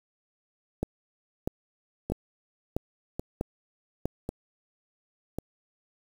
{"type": "two click trains", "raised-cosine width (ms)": 2, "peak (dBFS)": [-18, -14], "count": [4, 6], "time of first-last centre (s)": [[2.1, 5.386], [0.83, 4.056]], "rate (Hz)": [0.913, 1.55], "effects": ["7-bit"]}